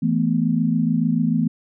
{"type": "chord", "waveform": "sine", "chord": "E suspended fourth", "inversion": "none", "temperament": "equal", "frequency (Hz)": [164.81, 220, 246.9], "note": ["E3", "A3", "B3"], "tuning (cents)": [0, 0, 0], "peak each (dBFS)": -21, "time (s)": [0.02, 1.48], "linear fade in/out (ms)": 10, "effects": []}